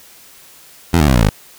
15% pulse tone with pitch steps, 85 / 74.86 / 65.92 / 58.06 / 51.13 Hz, F2 / D2 / C2 / A#1 / G#1, -46 / +34 / +14 / -6 / -26 cents, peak -3 dBFS, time 0.93-1.295 s, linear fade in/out 10 ms, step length 73 ms, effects white hiss -43 dBFS RMS until 1.58 s

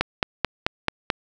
click train, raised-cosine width 0.3 ms, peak -3 dBFS, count 6, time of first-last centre 0.01-1.102 s, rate 4.58 Hz, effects none

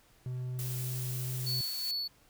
triangle tone with pitch glide, 126.2 to 127.22 Hz, B2 to C3, +38 to -48 cents, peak -32 dBFS, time 0.26-1.61 s, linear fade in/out 2 ms, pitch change +14 cents, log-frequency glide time 0.52-1.29 s
blue noise, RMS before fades -41 dBFS, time 0.59-1.91 s, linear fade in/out 0 ms
triangle tone with tremolo, 4435 Hz, C#8, in tune, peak -30 dBFS, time 1.46-2.08 s, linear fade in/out 10 ms, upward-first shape sine, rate 2.6 Hz, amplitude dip 45%
effects pink hiss -64 dBFS RMS until 2.29 s

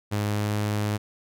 sawtooth tone with pitch glide, 103.83 to 104.73 Hz, G#2 to G#2, 0 to +15 cents, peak -20 dBFS, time 0.11-0.98 s, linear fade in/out 20 ms, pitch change +15 cents, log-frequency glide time 0.25-0.53 s, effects none

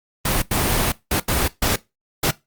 pink noise bursts at uneven times, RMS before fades -19 dBFS, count 6, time 0.25-0.42 / 0.51-0.92 / 1.11-1.2 / 1.28-1.48 / 1.62-1.76 / 2.23-2.31 s, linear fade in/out 5 ms, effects noise-tail reverb RT60 0.2 s tail -19 dB re dry + Opus 32 kbps

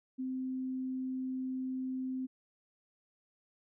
sine tone, 259.2 Hz, C4, 16 cents flat, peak -34 dBFS, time 0.18-2.27 s, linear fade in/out 20 ms, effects none

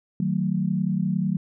sine chord, D# diminished, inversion none, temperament just, 155.56 / 186.68 / 224 Hz, D#3 / F#3 / A3, 0 / +16 / +31 cents, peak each -27 / -23 / -29 dBFS, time 0.2-1.37 s, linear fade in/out 2 ms, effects none

